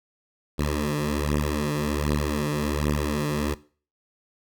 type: beating tone pair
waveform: 10% pulse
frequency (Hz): 73.42 / 74.72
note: D2 / D2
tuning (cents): 0 / +30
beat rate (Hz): 1.3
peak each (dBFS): -18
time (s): 0.58-3.55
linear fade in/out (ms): 20
effects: noise-tail reverb RT60 0.4 s tail -19 dB re dry